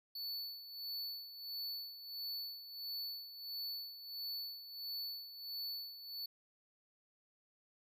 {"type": "tone with tremolo", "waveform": "square", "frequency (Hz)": 4460, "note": "C#8", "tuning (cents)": 10, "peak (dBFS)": -40, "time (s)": [0.15, 6.26], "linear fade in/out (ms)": 5, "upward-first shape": "sine", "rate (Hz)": 1.5, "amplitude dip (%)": 70, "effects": []}